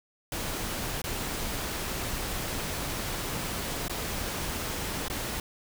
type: noise with dropouts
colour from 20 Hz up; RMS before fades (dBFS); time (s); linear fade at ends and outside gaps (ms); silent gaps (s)
pink; -33; 0.32-5.4; 2; 1.018-1.04 / 3.882-3.896 / 5.083-5.099
effects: none